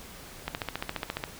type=click train; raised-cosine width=0.3 ms; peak=-14 dBFS; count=12; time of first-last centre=0.48-1.239 s; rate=14.5 Hz; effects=pink hiss -46 dBFS RMS until 1.39 s